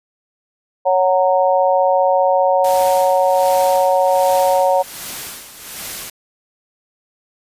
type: harmonic tone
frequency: 185 Hz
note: F#3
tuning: in tune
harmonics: 3 / 4 / 5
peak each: -14 / -16 / -18 dBFS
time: 0.85-4.83 s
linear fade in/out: 20 ms
type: noise with tremolo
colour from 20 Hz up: white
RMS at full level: -27 dBFS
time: 2.64-6.1 s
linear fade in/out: 5 ms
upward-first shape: sine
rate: 1.3 Hz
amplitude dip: 70%
effects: resampled to 32000 Hz